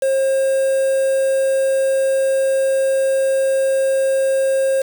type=tone with quantisation; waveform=triangle; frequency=536 Hz; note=C5; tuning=42 cents sharp; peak=-12 dBFS; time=0.02-4.82 s; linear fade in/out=5 ms; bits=5; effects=none